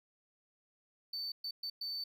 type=tone bursts at uneven times; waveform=triangle; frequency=4538 Hz; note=C#8; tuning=40 cents sharp; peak=-36 dBFS; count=4; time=1.13-1.32 / 1.44-1.51 / 1.63-1.7 / 1.81-2.04 s; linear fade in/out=5 ms; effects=none